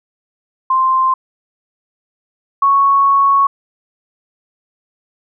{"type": "tone pair in turn", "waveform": "sine", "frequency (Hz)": [1046.5, 1107.6], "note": ["C6", "C#6"], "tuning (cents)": [0, -2], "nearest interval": "minor second", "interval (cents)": 98, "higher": "second", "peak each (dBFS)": [-10, -8], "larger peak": "second", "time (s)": [[0.7, 1.14], [2.62, 3.47]], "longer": "second", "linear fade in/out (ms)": 5, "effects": []}